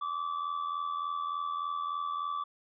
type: tone with amplitude modulation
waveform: triangle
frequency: 1156 Hz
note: D6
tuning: 28 cents flat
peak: -27 dBFS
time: 0.01-2.44 s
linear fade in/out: 10 ms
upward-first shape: sine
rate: 83.4 Hz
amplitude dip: 65%
effects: resampled to 11025 Hz